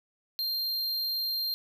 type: tone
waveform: square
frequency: 4186 Hz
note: C8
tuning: in tune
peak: -29 dBFS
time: 0.39-1.54 s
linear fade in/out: 0 ms
effects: 11-bit